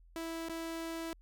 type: tone with dropouts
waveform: sawtooth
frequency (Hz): 328.9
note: E4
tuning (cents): -4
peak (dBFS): -34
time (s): 0.16-1.13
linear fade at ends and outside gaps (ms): 0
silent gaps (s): 0.486-0.496
effects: added 42 Hz sine -57 dBFS peak until 1.21 s